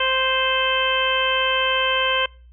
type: harmonic tone with a mistuned harmonic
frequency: 523.3 Hz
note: C5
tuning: in tune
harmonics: 1 / 2 / 3 / 4 / 5 / 6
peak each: -25 / -24 / -25 / -29 / -25 / -23 dBFS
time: 0-2.26 s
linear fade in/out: 5 ms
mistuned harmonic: 6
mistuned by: -18 cents
effects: noise-tail reverb RT60 0.4 s tail -25 dB re dry + added 60 Hz sine -44 dBFS peak until 2.52 s